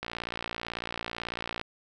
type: click train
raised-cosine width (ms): 0.3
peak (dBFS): -17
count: 93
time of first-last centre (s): 0.03-1.613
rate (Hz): 58.1
effects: none